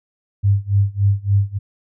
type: tone with tremolo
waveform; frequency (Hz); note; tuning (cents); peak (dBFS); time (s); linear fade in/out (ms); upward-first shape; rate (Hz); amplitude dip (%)
sine; 100; G2; +35; -10; 0.43-1.59; 20; sine; 3.5; 95
effects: none